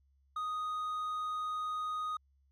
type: tone with hard clipping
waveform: sine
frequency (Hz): 1244.5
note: D#6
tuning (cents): 0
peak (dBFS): -35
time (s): 0.36-2.17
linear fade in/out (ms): 5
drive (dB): 3
effects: added 68 Hz sine -67 dBFS peak until 2.51 s